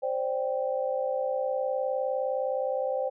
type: chord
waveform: sine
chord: C suspended second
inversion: none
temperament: equal with one note detuned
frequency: 523.3 / 582.9 / 784 Hz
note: C5 / D5 / G5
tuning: 0 / -13 / 0 cents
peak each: -28 / -32 / -34 dBFS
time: 0.02-3.1 s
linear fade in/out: 20 ms
effects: none